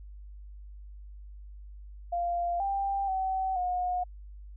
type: tone with pitch steps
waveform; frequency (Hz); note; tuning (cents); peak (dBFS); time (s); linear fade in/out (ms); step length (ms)
sine; 695 / 790 / 760 / 722; F5 / G5 / F#5 / F#5; -9 / +13 / +46 / -43; -27; 2.12-4.04; 10; 480
effects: added 50 Hz sine -43 dBFS peak until 4.56 s